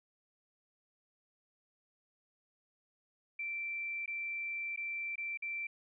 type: tone with dropouts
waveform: sine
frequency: 2344 Hz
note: D7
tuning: 4 cents flat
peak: -36 dBFS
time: 3.39-5.67 s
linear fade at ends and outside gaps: 5 ms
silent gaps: 4.06-4.077 / 4.762-4.774 / 5.157-5.179 / 5.374-5.422 s
effects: none